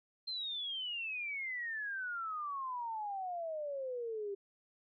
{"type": "exponential sweep", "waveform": "sine", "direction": "down", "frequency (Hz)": [4180, 392], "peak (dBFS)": -37, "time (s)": [0.27, 4.35], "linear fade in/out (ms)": 10, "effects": []}